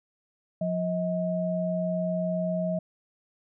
sine tone pair together, 177.42 / 635 Hz, F3 / D#5, +28 / +35 cents, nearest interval octave + minor seventh, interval 2207 cents, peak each -28 dBFS, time 0.61-2.79 s, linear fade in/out 5 ms, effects none

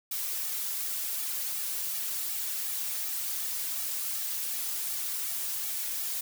blue noise with flanger, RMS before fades -33 dBFS, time 0.11-6.21 s, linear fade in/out 5 ms, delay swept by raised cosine 1.9 to 3.9 ms, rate 2.7 Hz, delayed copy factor -0.85, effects none

